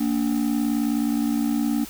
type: ring-modulated tone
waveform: triangle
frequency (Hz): 258.5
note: C4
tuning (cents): -21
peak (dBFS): -15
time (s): 0-1.85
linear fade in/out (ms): 10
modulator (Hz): 29.6
effects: added 48 Hz sine -48 dBFS peak until 1.89 s + white hiss -40 dBFS RMS until 1.89 s